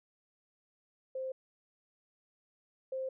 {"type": "tone pair in turn", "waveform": "sine", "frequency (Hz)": [523.3, 525.2], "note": ["C5", "C5"], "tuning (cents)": [0, 6], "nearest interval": "unison", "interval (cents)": 6, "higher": "second", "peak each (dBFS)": [-35, -34], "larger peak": "second", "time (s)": [[1.15, 1.32], [2.92, 3.09]], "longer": "neither", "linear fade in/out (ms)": 5, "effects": []}